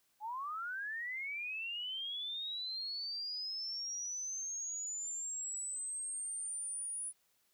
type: linear sweep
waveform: sine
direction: up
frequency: 821 to 9870 Hz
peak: -38 dBFS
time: 0.2-7.13 s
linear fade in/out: 50 ms
effects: white hiss -75 dBFS RMS until 7.53 s